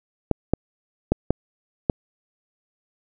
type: clicks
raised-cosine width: 2 ms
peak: -4 dBFS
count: 5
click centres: 0.313 / 0.536 / 1.12 / 1.306 / 1.898 s
effects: none